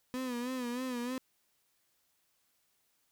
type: tone with vibrato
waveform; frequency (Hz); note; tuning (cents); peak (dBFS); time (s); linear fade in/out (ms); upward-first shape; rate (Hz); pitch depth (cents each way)
35% pulse; 248.9; B3; +14; -33; 0.14-1.18; 0; sine; 3.2; 75
effects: white hiss -75 dBFS RMS until 3.11 s